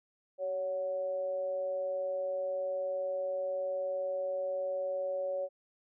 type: tone with amplitude modulation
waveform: sine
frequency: 560 Hz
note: C#5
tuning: 18 cents sharp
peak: -29 dBFS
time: 0.38-5.49 s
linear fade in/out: 50 ms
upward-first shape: sine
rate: 179 Hz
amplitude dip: 50%
effects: none